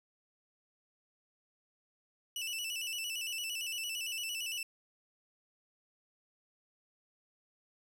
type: tone with vibrato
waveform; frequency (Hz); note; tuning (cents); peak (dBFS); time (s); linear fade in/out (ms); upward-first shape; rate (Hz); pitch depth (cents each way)
sawtooth; 2794; F7; 0; -33; 2.36-4.63; 2; square; 8.8; 84
effects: none